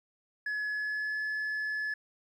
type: tone with pitch glide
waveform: sine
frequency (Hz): 1699 to 1716.8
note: G#6 to A6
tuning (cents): +39 to -43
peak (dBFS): -28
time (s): 0.46-1.94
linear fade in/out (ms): 5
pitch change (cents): +18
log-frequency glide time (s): 0.69-1.2
effects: tanh soft clip ceiling -30 dBFS + 11-bit